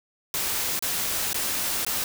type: noise with dropouts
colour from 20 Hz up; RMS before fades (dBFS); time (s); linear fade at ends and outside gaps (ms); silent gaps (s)
white; -27; 0.34-2.04; 1; 0.792-0.824 / 1.331-1.344 / 1.849-1.865
effects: none